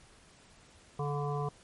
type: harmonic tone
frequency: 144.8 Hz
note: D3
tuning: 24 cents flat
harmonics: 1 / 3 / 5 / 7 / 8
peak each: -33 / -37 / -40 / -40 / -44 dBFS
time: 0.99-1.49 s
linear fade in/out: 5 ms
effects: pink hiss -59 dBFS RMS until 1.63 s + MP3 48 kbps